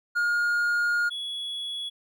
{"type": "tone pair in turn", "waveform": "triangle", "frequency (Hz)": [1424, 3375], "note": ["F6", "G#7"], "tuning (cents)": [33, 27], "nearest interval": "octave + minor third", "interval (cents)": 1494, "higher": "second", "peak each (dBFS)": [-20, -29], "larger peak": "first", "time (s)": [[0.15, 1.1], [1.1, 1.9]], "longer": "first", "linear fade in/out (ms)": 20, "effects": []}